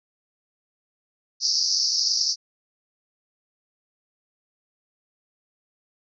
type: band-pass noise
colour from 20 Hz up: pink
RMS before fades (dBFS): -23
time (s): 1.4-2.36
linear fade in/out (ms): 50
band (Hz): 4600 to 5800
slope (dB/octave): 96
effects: none